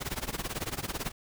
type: noise with tremolo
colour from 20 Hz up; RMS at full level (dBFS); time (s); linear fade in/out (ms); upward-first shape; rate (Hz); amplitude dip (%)
pink; -32; 0-1.12; 20; sine; 18; 90
effects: none